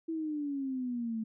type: exponential sweep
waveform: sine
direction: down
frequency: 329.6 to 218.5 Hz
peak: -32 dBFS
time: 0.08-1.24 s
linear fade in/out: 10 ms
effects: none